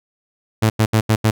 sawtooth tone bursts at uneven times, 110 Hz, A2, in tune, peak -8 dBFS, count 5, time 0.62-0.7 / 0.79-0.86 / 0.93-1.01 / 1.09-1.16 / 1.24-1.31 s, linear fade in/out 10 ms, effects none

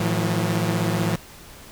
sawtooth tone cluster, 110.7 / 162.9 / 178.7 Hz, A2 / E3 / F3, +11 / -20 / +40 cents, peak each -21 dBFS, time 0-1.16 s, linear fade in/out 5 ms, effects pink hiss -44 dBFS RMS until 1.71 s

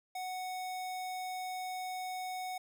square tone, 740 Hz, F#5, in tune, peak -38 dBFS, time 0.15-2.58 s, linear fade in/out 5 ms, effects none

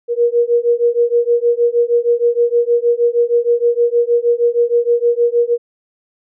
sine beating tone pair, 471.9 / 478.3 Hz, A#4 / A#4, +21 / +44 cents, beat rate 6.4 Hz, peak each -14 dBFS, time 0.08-5.58 s, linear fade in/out 50 ms, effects none

